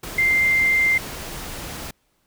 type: tone in noise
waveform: sine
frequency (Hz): 2093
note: C7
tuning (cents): 0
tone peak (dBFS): -15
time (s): 0.18-0.98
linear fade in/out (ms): 5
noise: pink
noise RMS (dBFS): -33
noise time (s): 0.03-1.91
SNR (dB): +15
effects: pink hiss -67 dBFS RMS until 2.26 s